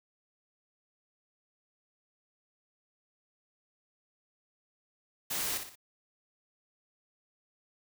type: noise with echo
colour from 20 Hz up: white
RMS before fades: -34 dBFS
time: 5.3-5.58 s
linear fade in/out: 10 ms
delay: 59 ms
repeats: 3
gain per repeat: -7 dB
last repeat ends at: 5.757 s
effects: none

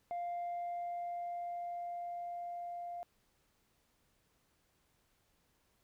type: tone with level ramp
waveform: sine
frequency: 698.5 Hz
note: F5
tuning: in tune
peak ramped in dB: -34 to -40 dBFS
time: 0.11-3.03 s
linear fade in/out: 0 ms
effects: tanh soft clip ceiling -35 dBFS + pink hiss -75 dBFS RMS until 5.83 s

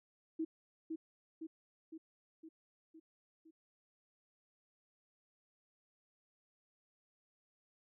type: tone with echo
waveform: sine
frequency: 321.3 Hz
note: E4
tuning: 44 cents flat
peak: -34 dBFS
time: 0.39-0.45 s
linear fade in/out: 10 ms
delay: 510 ms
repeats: 6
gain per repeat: -4 dB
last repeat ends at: 3.51 s
effects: none

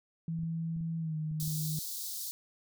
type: tone with pitch glide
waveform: sine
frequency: 164.3 to 155.26 Hz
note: E3 to D#3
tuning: -5 to -3 cents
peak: -32 dBFS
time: 0.28-1.79 s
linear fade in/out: 2 ms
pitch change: -98 cents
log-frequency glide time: 0.99-1.16 s
type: clicks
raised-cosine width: 5 ms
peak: -36 dBFS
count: 7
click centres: 0.389 / 0.434 / 0.765 / 0.808 / 1.314 / 1.428 / 1.478 s
type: high-pass noise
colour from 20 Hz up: white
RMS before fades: -39 dBFS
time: 1.4-2.31 s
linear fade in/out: 0 ms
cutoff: 3800 Hz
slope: 48 dB/octave
effects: none

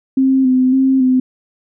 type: tone with vibrato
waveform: sine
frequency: 260.8 Hz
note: C4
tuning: 5 cents flat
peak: -9 dBFS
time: 0.17-1.2 s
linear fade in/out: 5 ms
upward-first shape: square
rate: 1.8 Hz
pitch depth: 29 cents each way
effects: none

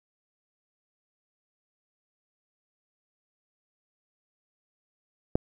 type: click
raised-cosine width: 2 ms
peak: -9 dBFS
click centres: 5.355 s
effects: 8-bit

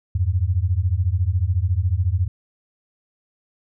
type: beating tone pair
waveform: sine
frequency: 83.8 / 97.8 Hz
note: E2 / G2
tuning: +29 / -4 cents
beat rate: 14 Hz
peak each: -20 dBFS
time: 0.15-2.28 s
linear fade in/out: 5 ms
effects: none

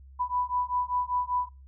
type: beating tone pair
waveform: sine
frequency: 987.8 / 992.9 Hz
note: B5 / B5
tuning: 0 / +9 cents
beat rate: 5.1 Hz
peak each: -29 dBFS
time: 0.19-1.49 s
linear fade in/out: 20 ms
effects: noise-tail reverb RT60 0.3 s tail -25 dB re dry + added 67 Hz sine -47 dBFS peak until 1.67 s

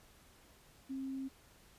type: tone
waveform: sine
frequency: 267.3 Hz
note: C4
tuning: 37 cents sharp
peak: -38 dBFS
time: 0.89-1.29 s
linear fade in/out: 20 ms
effects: pink hiss -63 dBFS RMS until 1.78 s + resampled to 32000 Hz

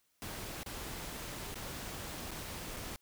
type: noise with dropouts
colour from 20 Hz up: pink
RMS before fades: -43 dBFS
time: 0.22-2.96 s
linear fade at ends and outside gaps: 0 ms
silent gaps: 0.632-0.662 / 1.543-1.556 / 2.308-2.315 / 2.764-2.768 s
effects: white hiss -75 dBFS RMS until 3.01 s

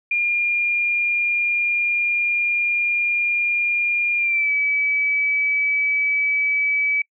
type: tone with pitch glide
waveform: sine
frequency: 2410 to 2291 Hz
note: D7 to D7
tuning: +44 to -44 cents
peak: -17 dBFS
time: 0.11-7.02 s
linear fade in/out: 5 ms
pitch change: -88 cents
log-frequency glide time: 4.18-4.51 s
effects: noise-tail reverb RT60 0.1 s tail -25 dB re dry

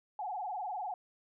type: tone with vibrato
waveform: sine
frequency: 784 Hz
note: G5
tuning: in tune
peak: -35 dBFS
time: 0.19-0.94 s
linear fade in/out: 2 ms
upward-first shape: sine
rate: 20 Hz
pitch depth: 170 cents each way
effects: none

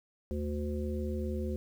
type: harmonic tone with a mistuned harmonic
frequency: 73.42 Hz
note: D2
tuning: in tune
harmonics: 1 / 3 / 5 / 7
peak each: -34 / -37 / -39 / -42 dBFS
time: 0.31-1.56 s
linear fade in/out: 0 ms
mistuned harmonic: 1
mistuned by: +94 cents
effects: 10-bit

